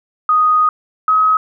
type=tone pair in turn; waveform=sine; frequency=1244.5 / 1272.1 Hz; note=D#6 / D#6; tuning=0 / +38 cents; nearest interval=unison; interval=38 cents; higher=second; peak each=-9 dBFS; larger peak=neither; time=0.29-0.69 / 1.08-1.37 s; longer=first; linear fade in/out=2 ms; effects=none